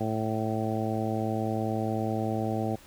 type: harmonic tone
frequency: 110 Hz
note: A2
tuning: in tune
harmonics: 1 / 2 / 3 / 4 / 5 / 6 / 7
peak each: -32 / -32 / -34 / -37 / -37 / -37 / -35 dBFS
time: 0-2.76 s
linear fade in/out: 10 ms
effects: pink hiss -53 dBFS RMS until 2.86 s